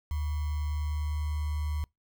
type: tone with sample-and-hold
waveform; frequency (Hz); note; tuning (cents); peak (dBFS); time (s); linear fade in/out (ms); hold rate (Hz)
sine; 75.2; D2; +42; -28; 0.11-1.84; 0; 1050
effects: noise-tail reverb RT60 0.2 s tail -26 dB re dry